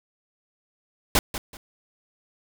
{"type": "noise with echo", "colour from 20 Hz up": "pink", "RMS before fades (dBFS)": -18, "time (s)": [1.15, 1.19], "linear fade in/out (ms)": 2, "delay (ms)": 190, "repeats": 2, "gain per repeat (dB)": -12, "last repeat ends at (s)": 1.57, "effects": []}